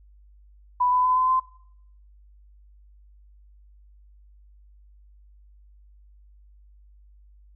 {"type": "tone with pitch steps", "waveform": "sine", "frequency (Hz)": [991, 1001.4, 1011.8, 1022.4, 1033.1], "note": ["B5", "B5", "B5", "C6", "C6"], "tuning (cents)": [6, 24, 42, -40, -22], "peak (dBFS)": -18, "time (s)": [0.8, 1.4], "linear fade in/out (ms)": 10, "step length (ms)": 120, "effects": ["noise-tail reverb RT60 0.7 s tail -21 dB re dry", "added 50 Hz sine -50 dBFS peak until 7.55 s"]}